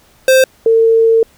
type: tone pair in turn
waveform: square / sine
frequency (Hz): 523.3 / 452.4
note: C5 / A4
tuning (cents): 0 / +48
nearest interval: minor third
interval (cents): 252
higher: first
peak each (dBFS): -6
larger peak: neither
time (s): 0.28-0.44 / 0.66-1.23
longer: second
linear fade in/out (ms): 2
effects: pink hiss -49 dBFS RMS until 1.37 s